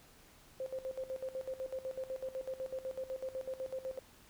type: tone with tremolo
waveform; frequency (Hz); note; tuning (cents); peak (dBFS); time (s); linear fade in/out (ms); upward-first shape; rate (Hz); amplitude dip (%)
sine; 523.3; C5; 0; -36; 0.6-3.99; 2; square; 8; 80
effects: pink hiss -61 dBFS RMS until 4.29 s